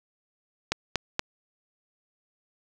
click train, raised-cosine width 0.2 ms, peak -7 dBFS, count 3, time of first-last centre 0.72-1.194 s, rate 4.22 Hz, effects none

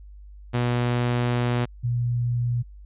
sawtooth / sine tone pair in turn, 121.5 / 120.59 Hz, B2 / B2, -28 / -41 cents, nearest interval unison, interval 13 cents, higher first, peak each -17 / -21 dBFS, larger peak first, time 0.53-1.66 / 1.83-2.63 s, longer first, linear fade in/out 20 ms, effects added 50 Hz sine -41 dBFS peak until 2.85 s + resampled to 8000 Hz

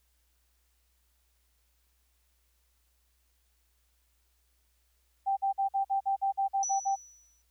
sine tone bursts, 784 Hz, G5, in tune, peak -25 dBFS, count 11, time 5.26-6.96 s, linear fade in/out 20 ms, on 110 ms, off 49 ms
sine tone with exponential decay, 5920 Hz, F#8, in tune, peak -29 dBFS, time 6.63-7.42 s, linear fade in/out 1 ms, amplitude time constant 170 ms
effects added 60 Hz sine -70 dBFS peak until 7.5 s + white hiss -74 dBFS RMS until 7.5 s

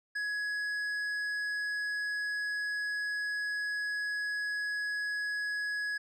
triangle tone with tanh clipping, 1677 Hz, G#6, 16 cents sharp, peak -33 dBFS, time 0.15-5.98 s, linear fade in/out 10 ms, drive 12 dB, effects none

